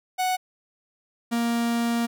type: tone pair in turn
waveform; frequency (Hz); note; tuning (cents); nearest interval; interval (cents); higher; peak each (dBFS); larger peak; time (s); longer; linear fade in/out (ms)
45% pulse; 740 / 234.2; F#5 / A#3; 0 / +8; octave + minor sixth; 1992; first; -22; neither; 0.18-0.37 / 1.31-2.07; second; 20
effects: none